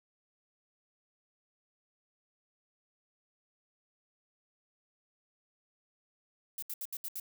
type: noise bursts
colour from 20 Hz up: violet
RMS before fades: -39 dBFS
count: 6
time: 6.58-7.199 s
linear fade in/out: 2 ms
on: 44 ms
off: 71 ms
effects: none